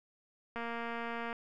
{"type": "click train", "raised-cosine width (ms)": 0.5, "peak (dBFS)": -25, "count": 180, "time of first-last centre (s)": [0.56, 1.328], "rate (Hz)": 233, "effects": []}